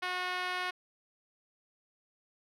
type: tone with band-pass filter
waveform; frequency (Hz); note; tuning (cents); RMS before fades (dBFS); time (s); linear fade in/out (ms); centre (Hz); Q
5% pulse; 363.5; F#4; -31; -35; 0.02-0.71; 10; 1200; 0.71
effects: none